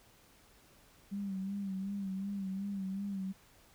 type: tone with vibrato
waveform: sine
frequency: 195.5 Hz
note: G3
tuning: 4 cents flat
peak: -35 dBFS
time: 1.11-3.33 s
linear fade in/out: 20 ms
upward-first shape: sine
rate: 2.7 Hz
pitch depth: 55 cents each way
effects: pink hiss -63 dBFS RMS until 3.74 s